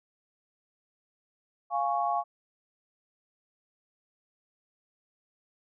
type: chord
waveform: sine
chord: Db major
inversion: first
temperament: equal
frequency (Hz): 698.5 / 830.6 / 1108.7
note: F5 / Ab5 / Db6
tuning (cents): 0 / 0 / 0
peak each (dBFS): -29 / -30 / -31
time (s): 1.7-2.24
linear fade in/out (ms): 50
effects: none